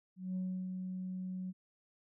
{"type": "tone with ADSR envelope", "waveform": "sine", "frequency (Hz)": 185, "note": "F#3", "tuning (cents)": 0, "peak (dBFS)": -32, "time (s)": [0.16, 1.53], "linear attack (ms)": 200, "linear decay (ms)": 310, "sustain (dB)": -5, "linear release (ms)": 36, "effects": ["tanh soft clip ceiling -32 dBFS"]}